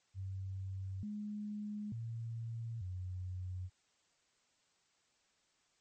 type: tone with pitch steps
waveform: sine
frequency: 95.7 / 208.9 / 114.7 / 91.7 Hz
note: G2 / G#3 / A#2 / F#2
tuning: -41 / +10 / -28 / -15 cents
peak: -39 dBFS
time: 0.14-3.7 s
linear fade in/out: 50 ms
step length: 890 ms
effects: white hiss -75 dBFS RMS until 5.8 s + MP3 32 kbps